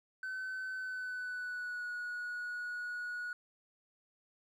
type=tone with pitch glide; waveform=triangle; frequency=1523 to 1458.4 Hz; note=F#6 to F#6; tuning=+50 to -25 cents; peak=-35 dBFS; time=0.23-3.33 s; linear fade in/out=2 ms; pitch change=-75 cents; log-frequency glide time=0.75-1.91 s; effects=tanh soft clip ceiling -32 dBFS